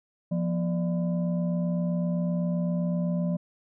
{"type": "tone with frequency modulation", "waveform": "sine", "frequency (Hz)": 174.61, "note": "F3", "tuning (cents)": 0, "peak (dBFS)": -24, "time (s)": [0.31, 3.37], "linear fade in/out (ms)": 10, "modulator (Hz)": 417, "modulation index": 0.59, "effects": []}